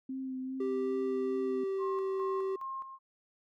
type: tone with vibrato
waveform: sine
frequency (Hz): 261.6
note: C4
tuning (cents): 0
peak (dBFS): -35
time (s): 0.09-1.64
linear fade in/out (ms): 5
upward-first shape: sine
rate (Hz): 2.5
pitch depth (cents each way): 20
type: tone with pitch glide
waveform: triangle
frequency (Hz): 391.7 to 384.5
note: G4 to G4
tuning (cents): -1 to -33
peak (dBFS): -29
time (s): 0.6-2.56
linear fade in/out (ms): 5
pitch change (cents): -32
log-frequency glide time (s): 1.11-2.11
type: tone with tremolo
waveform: sine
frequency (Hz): 1067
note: C6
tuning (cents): +34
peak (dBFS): -36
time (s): 1.78-2.99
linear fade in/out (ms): 50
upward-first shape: square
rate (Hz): 2.4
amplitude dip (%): 60
effects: none